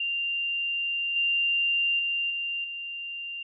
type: tone with level steps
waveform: sine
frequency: 2784 Hz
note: F7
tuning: 6 cents flat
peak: -26 / -22 / -25 / -28 / -33 dBFS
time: 0-3.43 s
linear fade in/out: 5 ms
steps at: 1.16 / 1.99 / 2.3 / 2.64 s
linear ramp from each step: 2 ms
effects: none